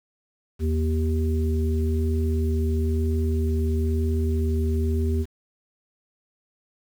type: tone cluster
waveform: sine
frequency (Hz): 79.4 / 237.2 / 389.9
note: D#2 / A#3 / G4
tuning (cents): +36 / +30 / -9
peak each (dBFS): -21 / -29 / -30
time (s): 0.59-5.26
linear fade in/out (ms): 50
effects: 8-bit